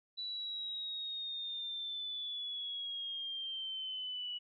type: linear sweep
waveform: sine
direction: down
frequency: 3960 to 2933 Hz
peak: -38 dBFS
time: 0.17-4.39 s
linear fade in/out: 20 ms
effects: none